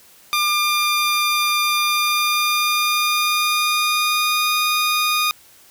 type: tone with pitch glide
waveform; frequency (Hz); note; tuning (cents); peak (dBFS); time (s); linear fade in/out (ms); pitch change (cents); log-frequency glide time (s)
15% pulse; 1199 to 1227.7; D6 to D#6; +36 to -24; -10; 0.33-5.31; 0; +40; 1.73-4.55
effects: white hiss -49 dBFS RMS until 5.7 s